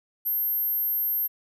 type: tone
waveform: sine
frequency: 12780 Hz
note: G9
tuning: 32 cents sharp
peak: -23 dBFS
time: 0.25-1.28 s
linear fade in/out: 20 ms
effects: none